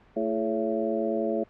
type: harmonic tone with a mistuned harmonic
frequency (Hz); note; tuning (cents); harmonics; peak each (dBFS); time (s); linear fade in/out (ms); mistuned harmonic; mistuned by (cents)
111.4; A2; +22; 2 / 3 / 4 / 5 / 6; -31 / -31 / -31 / -31 / -31; 0.16-1.44; 10; 4; -86
effects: pink hiss -57 dBFS RMS until 1.49 s + low-pass 2000 Hz 12 dB/octave